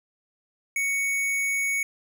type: tone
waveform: square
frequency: 2226 Hz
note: C#7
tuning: 7 cents sharp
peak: -24 dBFS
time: 0.76-1.83 s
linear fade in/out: 2 ms
effects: none